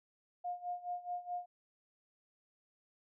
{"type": "tone with tremolo", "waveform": "sine", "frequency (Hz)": 711, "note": "F5", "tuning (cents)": 31, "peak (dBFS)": -35, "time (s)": [0.44, 1.46], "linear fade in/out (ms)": 10, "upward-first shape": "sine", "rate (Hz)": 4.7, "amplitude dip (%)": 85, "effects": []}